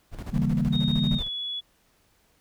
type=noise with tremolo; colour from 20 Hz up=brown; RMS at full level=-32 dBFS; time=0.11-1.29 s; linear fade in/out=50 ms; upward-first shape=square; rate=13 Hz; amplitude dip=70%
type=chord; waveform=sine; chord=C# diminished seventh; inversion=none; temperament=equal with one note detuned; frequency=138.59 / 160.86 / 196 / 233.1 Hz; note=C#3 / E3 / G3 / Bb3; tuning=0 / -42 / 0 / 0 cents; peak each=-27 dBFS; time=0.31-1.2 s; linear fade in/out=50 ms
type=tone with pitch glide; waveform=sine; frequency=3722 to 3393 Hz; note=A#7 to G#7; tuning=-3 to +36 cents; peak=-29 dBFS; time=0.72-1.61 s; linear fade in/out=20 ms; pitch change=-161 cents; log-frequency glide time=1.17-1.25 s
effects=pink hiss -65 dBFS RMS until 2.4 s